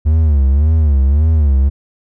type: tone with vibrato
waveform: triangle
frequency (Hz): 73.42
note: D2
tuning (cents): 0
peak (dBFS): -6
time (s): 0.05-1.7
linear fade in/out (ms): 20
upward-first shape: sine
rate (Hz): 1.8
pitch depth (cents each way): 160
effects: none